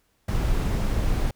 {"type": "noise", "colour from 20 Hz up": "brown", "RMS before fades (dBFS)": -23, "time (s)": [0.28, 1.31], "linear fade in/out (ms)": 5, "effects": ["pink hiss -68 dBFS RMS until 1.35 s"]}